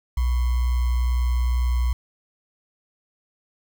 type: tone with sample-and-hold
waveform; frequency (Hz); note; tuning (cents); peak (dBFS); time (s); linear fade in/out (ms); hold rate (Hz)
sine; 61.1; B1; -18; -18; 0.17-1.93; 5; 1050
effects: none